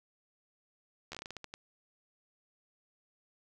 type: slowing click train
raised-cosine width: 0.2 ms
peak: -25 dBFS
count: 11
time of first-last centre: 1.12-1.539 s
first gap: 12 ms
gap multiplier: 1.26
effects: none